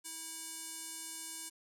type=tone with band-pass filter; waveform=square; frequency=324.3 Hz; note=E4; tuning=28 cents flat; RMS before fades=-45 dBFS; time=0.04-1.5 s; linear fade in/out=20 ms; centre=8600 Hz; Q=2.1; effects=none

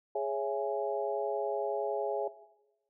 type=harmonic tone with a mistuned harmonic; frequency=138.59 Hz; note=C#3; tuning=in tune; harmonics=3 / 4 / 5 / 6; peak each=-34 / -35 / -36 / -37 dBFS; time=0.15-2.28 s; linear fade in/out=5 ms; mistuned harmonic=5; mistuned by=-71 cents; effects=noise-tail reverb RT60 1.0 s tail -17 dB re dry

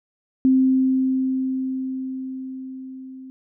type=tone with level ramp; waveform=sine; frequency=261.6 Hz; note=C4; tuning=in tune; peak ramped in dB=-12 to -36 dBFS; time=0.45-3.3 s; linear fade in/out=0 ms; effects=none

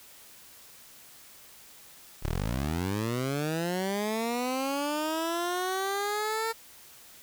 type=linear sweep; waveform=15% pulse; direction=up; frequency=30.87 to 455.6 Hz; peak=-22 dBFS; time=2.22-6.53 s; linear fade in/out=20 ms; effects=white hiss -52 dBFS RMS until 7.22 s

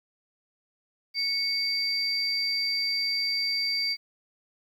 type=tone pair together; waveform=sine; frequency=2208 / 4679 Hz; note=C#7 / D8; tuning=-7 / -7 cents; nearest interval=octave + minor second; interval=1300 cents; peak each=-30 / -25 dBFS; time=1.14-3.97 s; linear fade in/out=50 ms; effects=tanh soft clip ceiling -19 dBFS + 10-bit

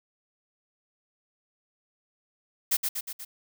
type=noise with echo; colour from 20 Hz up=blue; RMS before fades=-24 dBFS; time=2.71-2.77 s; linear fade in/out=10 ms; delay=120 ms; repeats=4; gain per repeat=-4 dB; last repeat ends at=3.25 s; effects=none

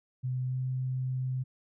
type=tone with pitch glide; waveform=sine; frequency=127.6 to 129.08 Hz; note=C3 to C3; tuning=-43 to -23 cents; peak=-29 dBFS; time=0.23-1.44 s; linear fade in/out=20 ms; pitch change=+20 cents; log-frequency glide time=0.45-0.59 s; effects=none

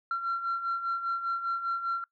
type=beating tone pair; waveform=sine; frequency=1362 / 1367 Hz; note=F6 / F6; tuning=-44 / -37 cents; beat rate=5 Hz; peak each=-34 / -28 dBFS; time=0.11-2.04 s; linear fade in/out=2 ms; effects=noise-tail reverb RT60 0.1 s tail -23 dB re dry + tanh soft clip ceiling -24 dBFS

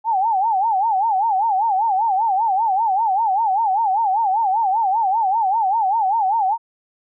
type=tone with vibrato; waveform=sine; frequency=830.6 Hz; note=G#5; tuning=in tune; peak=-15 dBFS; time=0.04-6.58 s; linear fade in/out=50 ms; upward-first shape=sine; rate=5.1 Hz; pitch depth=190 cents each way; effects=none

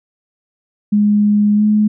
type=tone with pitch glide; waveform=sine; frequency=207.7 to 211.7 Hz; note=G#3 to G#3; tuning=0 to +33 cents; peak=-9 dBFS; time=0.92-1.88 s; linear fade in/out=10 ms; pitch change=+33 cents; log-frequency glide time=1.55-1.63 s; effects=none

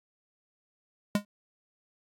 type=tone with exponential decay; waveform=square; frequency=205.4 Hz; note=G#3; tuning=19 cents flat; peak=-20 dBFS; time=1.15-1.25 s; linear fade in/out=2 ms; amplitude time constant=20 ms; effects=AAC 64 kbps

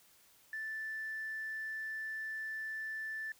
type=tone; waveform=sine; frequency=1760 Hz; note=A6; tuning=in tune; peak=-37 dBFS; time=0.53-3.32 s; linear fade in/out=2 ms; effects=tanh soft clip ceiling -33 dBFS + white hiss -65 dBFS RMS until 3.39 s

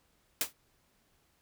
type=noise with exponential decay; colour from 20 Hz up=white; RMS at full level=-26 dBFS; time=0.41-0.53 s; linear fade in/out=1 ms; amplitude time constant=24 ms; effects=pink hiss -71 dBFS RMS until 1.41 s

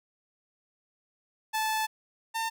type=tone pair in turn; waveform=sawtooth; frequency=873 / 902.2 Hz; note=A5 / A5; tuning=-14 / +43 cents; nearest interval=minor second; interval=57 cents; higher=second; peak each=-23 / -25 dBFS; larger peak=first; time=1.53-1.87 / 2.34-2.5 s; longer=first; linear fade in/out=20 ms; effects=none

